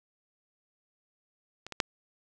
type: clicks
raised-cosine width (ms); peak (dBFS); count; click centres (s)
0.2; -24 / -21 / -7; 3; 1.666 / 1.723 / 1.802
effects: none